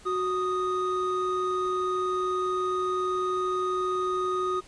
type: tone pair together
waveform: triangle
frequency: 369.2 / 1241.8 Hz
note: F#4 / D#6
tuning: -4 / -4 cents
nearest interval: octave + major sixth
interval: 2100 cents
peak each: -26 dBFS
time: 0.05-4.61 s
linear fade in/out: 20 ms
effects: pink hiss -52 dBFS RMS until 4.67 s + resampled to 22050 Hz